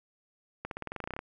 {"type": "accelerating click train", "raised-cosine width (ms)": 0.5, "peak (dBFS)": -21, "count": 14, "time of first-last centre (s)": [0.65, 1.191], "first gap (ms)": 62, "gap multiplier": 0.93, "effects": []}